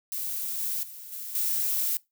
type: noise with level steps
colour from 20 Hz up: violet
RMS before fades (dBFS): -32 / -30 / -43 / -37 / -27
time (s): 0.12-1.97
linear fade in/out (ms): 2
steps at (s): 0.59 / 0.83 / 1.12 / 1.35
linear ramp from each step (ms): 2
effects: noise-tail reverb RT60 0.2 s tail -22 dB re dry